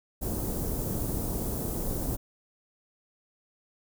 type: band-stop noise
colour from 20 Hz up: pink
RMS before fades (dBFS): -31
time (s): 0.21-2.17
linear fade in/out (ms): 20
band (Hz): 510 to 12000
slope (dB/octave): 12
effects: none